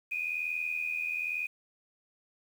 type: tone pair together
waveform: sine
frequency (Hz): 2408 / 2489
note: D7 / D#7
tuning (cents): +43 / 0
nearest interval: minor second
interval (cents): 57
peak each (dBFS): -36 / -32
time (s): 0.11-1.47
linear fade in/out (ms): 10
effects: 9-bit